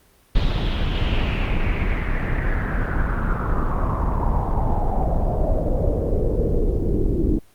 brown noise with low-pass filter sweep, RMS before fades -20 dBFS, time 0.35-7.39 s, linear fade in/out 5 ms, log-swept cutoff 3800 to 330 Hz, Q 4.5, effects pink hiss -56 dBFS RMS until 7.54 s + Opus 24 kbps

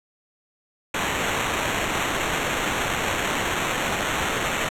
white noise with sample-and-hold, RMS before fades -25 dBFS, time 0.94-4.69 s, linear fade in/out 5 ms, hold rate 4900 Hz, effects low-pass 11000 Hz 12 dB/octave

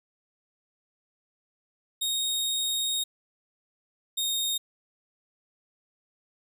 sawtooth tone pair in turn, 3729 / 3705 Hz, A#7 / A#7, 0 / -11 cents, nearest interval unison, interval 11 cents, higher first, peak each -23 dBFS, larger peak neither, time 2.01-3.04 / 4.17-4.58 s, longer first, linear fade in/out 10 ms, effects none

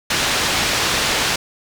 white low-pass noise, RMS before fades -19 dBFS, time 0.1-1.36 s, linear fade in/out 5 ms, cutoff 4600 Hz, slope 12 dB/octave, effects none

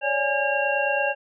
sine tone cluster, 553 / 582 / 827 / 1618 / 2753 Hz, C#5 / D5 / G#5 / G#6 / F7, -4 / -16 / -8 / -46 / -25 cents, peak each -27 dBFS, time 0.01-1.15 s, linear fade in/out 50 ms, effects none

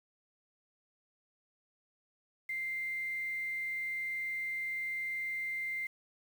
sine tone with quantisation, 2093 Hz, C7, in tune, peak -34 dBFS, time 2.49-5.87 s, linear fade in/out 5 ms, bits 9, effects none

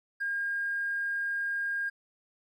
triangle tone, 1616 Hz, G#6, 48 cents flat, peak -25 dBFS, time 0.2-1.9 s, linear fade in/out 20 ms, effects tanh soft clip ceiling -27 dBFS

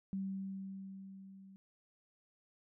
sine tone with level ramp, 193.1 Hz, G3, 26 cents flat, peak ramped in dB -35 to -54 dBFS, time 0.13-1.56 s, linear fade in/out 0 ms, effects none

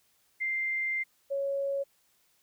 sine tone pair in turn, 2093 / 554.4 Hz, C7 / C#5, 0 / 0 cents, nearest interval octave + major seventh, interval 2300 cents, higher first, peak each -28 dBFS, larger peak neither, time 0.4-1.04 / 1.3-1.84 s, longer first, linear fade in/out 20 ms, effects white hiss -69 dBFS RMS until 2.42 s

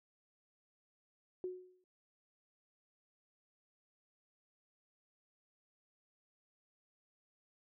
sine tone with exponential decay, 366.3 Hz, F#4, 17 cents flat, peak -35 dBFS, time 1.44-1.84 s, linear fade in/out 1 ms, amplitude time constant 86 ms, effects noise-tail reverb RT60 0.4 s tail -25 dB re dry

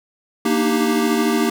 square chord, Eb major seventh, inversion second, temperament equal with one note detuned, 233.1 / 297.8 / 311.1 / 392 Hz, Bb3 / D4 / Eb4 / G4, 0 / +24 / 0 / 0 cents, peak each -20 / -25 / -23 / -22 dBFS, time 0.45-1.5 s, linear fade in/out 5 ms, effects none

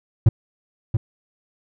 triangle tone with echo, 111 Hz, A2, 16 cents sharp, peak -6 dBFS, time 0.26-0.29 s, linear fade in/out 5 ms, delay 680 ms, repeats 1, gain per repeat -7 dB, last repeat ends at 0.97 s, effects none

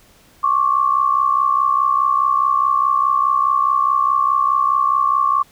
sine tone pair together, 1089 / 1153.8 Hz, C#6 / D6, -31 / -31 cents, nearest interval minor second, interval 100 cents, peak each -16 dBFS, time 0.43-5.43 s, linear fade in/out 10 ms, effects pink hiss -51 dBFS RMS until 5.51 s

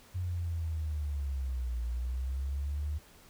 sine linear two-way sweep, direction down then up, 91.5 to 58.27 to 76 Hz, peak -31 dBFS, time 0.14-2.99 s, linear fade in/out 20 ms, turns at 1.82 s, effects pink hiss -58 dBFS RMS until 3.29 s

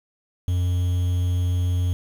triangle tone with quantisation, 89.3 Hz, F2, 39 cents sharp, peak -17 dBFS, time 0.48-1.93 s, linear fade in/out 0 ms, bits 7, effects none

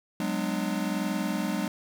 square chord, G# half-diminished seventh, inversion third, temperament just, 186.89 / 207.7 / 249.2 / 299 Hz, F#3 / G#3 / B3 / D4, +18 / 0 / +16 / +31 cents, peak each -33 / -32 / -36 / -34 dBFS, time 0.2-1.68 s, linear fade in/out 2 ms, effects none

